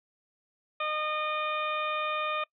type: harmonic tone with a mistuned harmonic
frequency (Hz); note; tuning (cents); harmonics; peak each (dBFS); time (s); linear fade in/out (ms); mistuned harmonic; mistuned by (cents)
612; D#5; -29; 1 / 2 / 3 / 4 / 5 / 6; -35 / -31 / -43 / -34 / -45 / -41; 0.8-2.44; 5; 6; -19
effects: noise-tail reverb RT60 0.1 s tail -23 dB re dry